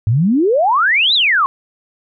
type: exponential two-way sweep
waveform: sine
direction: up then down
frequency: 100.3 to 4089 to 1043 Hz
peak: -10 dBFS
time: 0.07-1.46 s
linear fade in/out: 0 ms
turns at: 1.14 s
effects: none